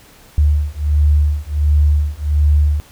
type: beating tone pair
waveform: sine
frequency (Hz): 73.42 / 74.82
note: D2 / D2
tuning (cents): 0 / +33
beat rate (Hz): 1.4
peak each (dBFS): -14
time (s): 0.38-2.8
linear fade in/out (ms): 0
effects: pink hiss -45 dBFS RMS until 2.91 s